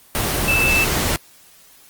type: tone in noise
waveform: sine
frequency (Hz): 2637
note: E7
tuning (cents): 0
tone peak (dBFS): -15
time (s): 0.48-0.84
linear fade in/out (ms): 0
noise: pink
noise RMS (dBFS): -20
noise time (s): 0.15-1.16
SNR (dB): +2
effects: white hiss -49 dBFS RMS until 1.89 s + Opus 24 kbps